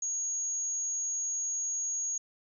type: tone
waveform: sine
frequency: 6630 Hz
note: G#8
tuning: 4 cents flat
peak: -30 dBFS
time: 0.02-2.18 s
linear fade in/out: 5 ms
effects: none